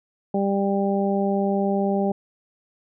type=harmonic tone; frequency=197.9 Hz; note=G3; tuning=17 cents sharp; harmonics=1 / 2 / 3 / 4; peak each=-22 / -25 / -27 / -28 dBFS; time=0.34-2.12 s; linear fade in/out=5 ms; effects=none